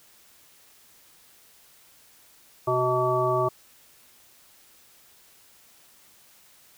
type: harmonic tone with a mistuned harmonic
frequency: 127.1 Hz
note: C3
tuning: 50 cents flat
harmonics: 1 / 3 / 5 / 7 / 9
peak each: -30 / -26 / -26 / -31 / -26 dBFS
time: 2.67-3.49 s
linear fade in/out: 10 ms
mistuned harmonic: 3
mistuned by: -32 cents
effects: white hiss -56 dBFS RMS until 6.77 s